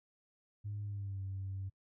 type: tone with pitch glide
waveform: sine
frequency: 103.3 to 96.38 Hz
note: G#2 to G2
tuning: -9 to -29 cents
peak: -37 dBFS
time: 0.64-1.7 s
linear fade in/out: 20 ms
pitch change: -120 cents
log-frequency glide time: 0.83-1.21 s
effects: noise-tail reverb RT60 0.1 s tail -25 dB re dry + tanh soft clip ceiling -34 dBFS